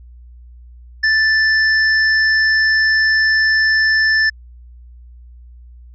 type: tone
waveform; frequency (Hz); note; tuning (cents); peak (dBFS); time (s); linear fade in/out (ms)
square; 1760; A6; 0; -12; 1.03-4.3; 10
effects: added 60 Hz sine -37 dBFS peak until 5.94 s + resampled to 16000 Hz